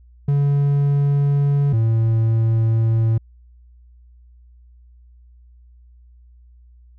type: tone pair in turn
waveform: triangle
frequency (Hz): 142.1 / 112.78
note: C#3 / A2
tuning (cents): +43 / +43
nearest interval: major third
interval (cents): 400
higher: first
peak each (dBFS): -12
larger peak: neither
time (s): 0.28-1.73 / 1.73-3.18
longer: neither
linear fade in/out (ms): 5
effects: added 60 Hz sine -45 dBFS peak until 6.98 s